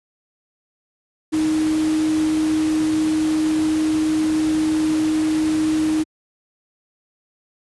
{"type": "tone in noise", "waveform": "sine", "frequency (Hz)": 312, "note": "D#4", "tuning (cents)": 5, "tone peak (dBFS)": -16, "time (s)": [1.32, 6.04], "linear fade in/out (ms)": 20, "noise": "pink", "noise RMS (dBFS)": -31, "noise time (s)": [1.32, 6.04], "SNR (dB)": 12, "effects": ["high-pass 80 Hz 12 dB/octave", "resampled to 24000 Hz"]}